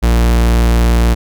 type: tone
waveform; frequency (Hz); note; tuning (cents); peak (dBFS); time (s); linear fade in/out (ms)
45% pulse; 58.27; A#1; 0; -8; 0.02-1.15; 20
effects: none